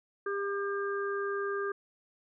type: harmonic tone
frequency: 400 Hz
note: G4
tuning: 35 cents sharp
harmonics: 1 / 3 / 4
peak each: -32 / -37 / -38 dBFS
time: 0.26-1.72 s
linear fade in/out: 5 ms
effects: none